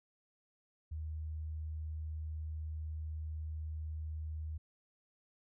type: tone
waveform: sine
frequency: 78 Hz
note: D#2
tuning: 5 cents sharp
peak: -38 dBFS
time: 0.91-4.58 s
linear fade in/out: 10 ms
effects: none